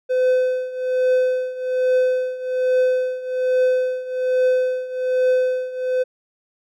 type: tone with tremolo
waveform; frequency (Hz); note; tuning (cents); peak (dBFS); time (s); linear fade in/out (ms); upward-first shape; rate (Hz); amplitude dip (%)
triangle; 509; C5; -48; -11; 0.09-6.04; 20; triangle; 1.2; 85
effects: none